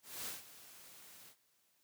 white noise with ADSR envelope, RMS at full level -42 dBFS, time 0.02-1.36 s, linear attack 240 ms, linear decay 160 ms, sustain -15 dB, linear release 82 ms, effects white hiss -75 dBFS RMS until 1.83 s + high-pass 80 Hz 12 dB/octave

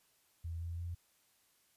sine tone with pitch steps, 83.2 / 84.65 / 86.13 Hz, E2 / E2 / F2, +17 / +46 / -23 cents, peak -38 dBFS, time 0.44-0.95 s, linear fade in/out 10 ms, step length 170 ms, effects white hiss -72 dBFS RMS until 1.76 s + resampled to 32000 Hz

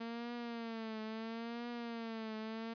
sawtooth tone with vibrato, 228.4 Hz, A#3, 35 cents flat, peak -37 dBFS, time 0-2.74 s, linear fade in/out 10 ms, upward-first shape triangle, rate 0.74 Hz, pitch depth 90 cents each way, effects resampled to 11025 Hz

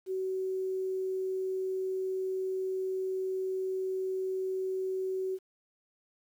sine tone, 377.1 Hz, F#4, 33 cents sharp, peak -30 dBFS, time 0.06-5.39 s, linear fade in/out 50 ms, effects 10-bit

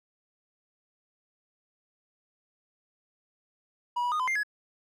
triangle tone with pitch steps, 968 / 975 / 1232 / 1015 / 2104 / 1685 Hz, B5 / B5 / D#6 / B5 / C7 / G#6, -35 / -23 / -17 / +47 / +9 / +25 cents, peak -24 dBFS, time 3.96-4.434 s, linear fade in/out 10 ms, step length 79 ms, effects none

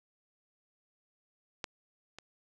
clicks, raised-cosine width 0.2 ms, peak -18 / -28 dBFS, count 2, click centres 1.642 / 2.186 s, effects none

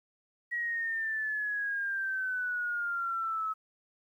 sine exponential sweep, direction down, 1917 to 1287 Hz, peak -30 dBFS, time 0.51-3.54 s, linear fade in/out 20 ms, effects 11-bit

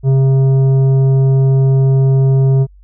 sine tone with tanh clipping, 134.3 Hz, C3, 46 cents sharp, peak -9 dBFS, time 0.03-2.67 s, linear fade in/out 50 ms, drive 9 dB, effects added 48 Hz sine -39 dBFS peak until 2.83 s

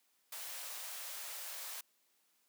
white high-pass noise, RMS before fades -45 dBFS, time 0.32-1.81 s, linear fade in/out 5 ms, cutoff 500 Hz, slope 48 dB/octave, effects white hiss -75 dBFS RMS until 2.48 s + high-pass 200 Hz 12 dB/octave

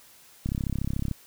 click train, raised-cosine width 5 ms, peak -16 dBFS, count 23, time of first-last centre 0.46-1.113 s, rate 33.7 Hz, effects white hiss -54 dBFS RMS until 1.26 s

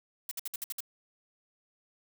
blue noise bursts, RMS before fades -36 dBFS, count 7, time 0.29-0.805 s, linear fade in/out 2 ms, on 23 ms, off 59 ms, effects none

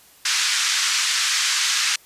white band-pass noise, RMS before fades -21 dBFS, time 0.25-1.96 s, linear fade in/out 5 ms, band 1300 to 6900 Hz, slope 24 dB/octave, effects white hiss -51 dBFS RMS until 2.05 s + resampled to 32000 Hz

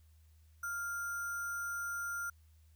sine tone with sample-and-hold, 1400 Hz, F6, 4 cents sharp, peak -36 dBFS, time 0.63-2.3 s, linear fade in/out 5 ms, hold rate 7350 Hz, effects added 78 Hz sine -60 dBFS peak until 2.75 s + white hiss -75 dBFS RMS until 2.75 s

